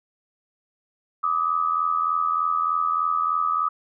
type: tone pair together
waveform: sine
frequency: 1179 / 1262.3 Hz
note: D6 / D#6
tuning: +6 / +25 cents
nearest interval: minor second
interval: 119 cents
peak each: -24 / -22 dBFS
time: 1.23-3.69 s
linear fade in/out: 10 ms
effects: none